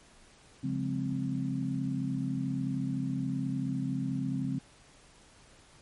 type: chord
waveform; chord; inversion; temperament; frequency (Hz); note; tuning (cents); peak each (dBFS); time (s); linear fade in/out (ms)
sine; Db major seventh; none; equal with one note detuned; 138.59 / 177.36 / 207.7 / 261.6; Db3 / F3 / Ab3 / C4; 0 / +27 / 0 / 0; -34 / -37 / -38 / -33; 0.63-4.59; 10
effects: pink hiss -58 dBFS RMS until 5.81 s + MP3 48 kbps